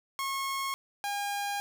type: tone pair in turn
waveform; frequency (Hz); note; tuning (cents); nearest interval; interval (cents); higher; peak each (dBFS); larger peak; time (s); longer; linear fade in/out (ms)
sawtooth; 1088 / 809.9; C#6 / G#5; -33 / -44; perfect fourth; 511; first; -27; neither; 0.19-0.74 / 1.04-1.6; second; 0
effects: none